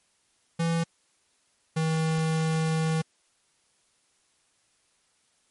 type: tone pair in turn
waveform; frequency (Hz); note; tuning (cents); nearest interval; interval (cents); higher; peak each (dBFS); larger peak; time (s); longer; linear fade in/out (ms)
square; 166.4 / 159.86; E3 / D#3; +17 / +47; minor second; 70; first; -24; neither; 0.59-0.84 / 1.76-3.02; second; 10
effects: white hiss -68 dBFS RMS until 5.5 s + MP3 48 kbps